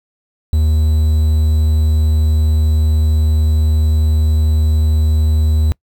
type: tone with quantisation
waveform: triangle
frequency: 77.78 Hz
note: D#2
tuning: in tune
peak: -8 dBFS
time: 0.53-5.72 s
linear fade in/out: 0 ms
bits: 6
effects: noise-tail reverb RT60 0.1 s tail -25 dB re dry